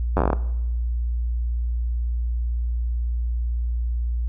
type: slowing click train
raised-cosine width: 1 ms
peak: -6 dBFS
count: 10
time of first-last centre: 0.17-0.331 s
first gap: 10 ms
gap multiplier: 1.14
effects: noise-tail reverb RT60 1.0 s tail -18 dB re dry + added 59 Hz sine -21 dBFS peak until 4.28 s